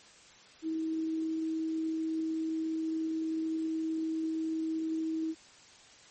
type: tone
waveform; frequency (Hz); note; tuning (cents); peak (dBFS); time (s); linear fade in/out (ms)
sine; 320.5; E4; -49; -30; 0.62-5.35; 50
effects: white hiss -56 dBFS RMS until 6.1 s + MP3 32 kbps